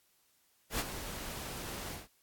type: noise with ADSR envelope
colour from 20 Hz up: pink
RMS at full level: -31 dBFS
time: 0.7-2.08 s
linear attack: 96 ms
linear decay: 32 ms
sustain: -11 dB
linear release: 160 ms
effects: white hiss -71 dBFS RMS until 2.22 s + AAC 64 kbps